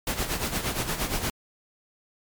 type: noise with tremolo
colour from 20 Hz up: pink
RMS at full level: -26 dBFS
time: 0.07-1.3 s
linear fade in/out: 2 ms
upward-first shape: sine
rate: 8.6 Hz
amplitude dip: 65%
effects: MP3 96 kbps